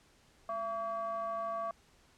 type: ring-modulated tone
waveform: triangle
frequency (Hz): 233.1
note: A#3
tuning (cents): 0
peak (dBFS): -29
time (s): 0.49-1.71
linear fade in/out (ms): 2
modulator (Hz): 906
effects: pink hiss -65 dBFS RMS until 2.17 s + low-pass 9000 Hz 12 dB/octave